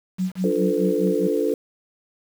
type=tone with tremolo; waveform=sine; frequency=185.4 Hz; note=F#3; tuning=4 cents sharp; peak=-19 dBFS; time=0.18-1.28 s; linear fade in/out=20 ms; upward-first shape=sine; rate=4.8 Hz; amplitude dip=100%
type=chord; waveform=sine; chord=B half-diminished seventh; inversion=first; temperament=equal with one note detuned; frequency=293.7 / 349.2 / 440 / 504 Hz; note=D4 / F4 / A4 / B4; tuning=0 / 0 / 0 / +35 cents; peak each=-25 / -26 / -22 / -26 dBFS; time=0.44-1.54 s; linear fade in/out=2 ms
effects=7-bit